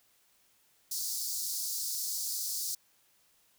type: high-pass noise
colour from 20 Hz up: pink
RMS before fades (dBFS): -35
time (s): 0.91-2.75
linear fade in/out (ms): 5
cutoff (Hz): 4500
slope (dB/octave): 48
effects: white hiss -68 dBFS RMS until 3.58 s